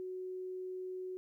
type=tone; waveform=sine; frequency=370 Hz; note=F#4; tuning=in tune; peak=-39 dBFS; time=0-1.17 s; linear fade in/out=0 ms; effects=13-bit